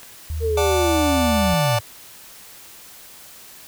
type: click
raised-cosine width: 0.3 ms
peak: -25 dBFS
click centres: 0.032 s
type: tone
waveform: sine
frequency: 78.3 Hz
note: D#2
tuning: 11 cents sharp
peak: -23 dBFS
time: 0.3-1.54 s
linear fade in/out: 0 ms
type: linear sweep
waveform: sine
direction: down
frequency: 463.1 to 102 Hz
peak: -19 dBFS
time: 0.4-1.81 s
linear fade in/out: 50 ms
type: chord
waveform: sawtooth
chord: D major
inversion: none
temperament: just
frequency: 587.3 / 734.2 / 881 Hz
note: D5 / F#5 / A5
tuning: 0 / -14 / +2 cents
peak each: -17 / -23 / -21 dBFS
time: 0.57-1.79 s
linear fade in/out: 5 ms
effects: white hiss -43 dBFS RMS until 3.67 s